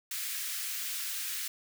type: high-pass noise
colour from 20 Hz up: white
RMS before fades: -36 dBFS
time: 0.11-1.48 s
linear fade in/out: 5 ms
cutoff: 1500 Hz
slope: 24 dB/octave
effects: none